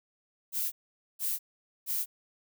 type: noise bursts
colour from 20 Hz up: violet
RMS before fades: -31 dBFS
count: 3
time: 0.52-2.06 s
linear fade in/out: 50 ms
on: 200 ms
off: 470 ms
effects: none